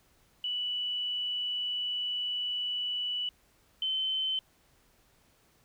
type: tone pair in turn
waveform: sine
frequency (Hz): 2960 / 3071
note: F#7 / G7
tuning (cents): 0 / -36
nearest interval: minor second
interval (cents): 64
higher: second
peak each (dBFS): -30 / -28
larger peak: second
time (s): 0.44-3.29 / 3.82-4.39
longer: first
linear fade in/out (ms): 2
effects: pink hiss -66 dBFS RMS until 5.64 s